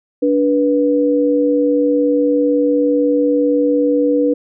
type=tone pair together; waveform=sine; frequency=290.2 / 488 Hz; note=D4 / B4; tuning=-21 / -21 cents; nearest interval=major sixth; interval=900 cents; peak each=-14 dBFS; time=0.22-4.34 s; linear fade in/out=10 ms; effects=none